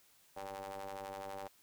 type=ring-modulated tone; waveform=sawtooth; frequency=98 Hz; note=G2; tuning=in tune; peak=-36 dBFS; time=0.36-1.48 s; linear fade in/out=10 ms; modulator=680 Hz; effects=white hiss -67 dBFS RMS until 1.62 s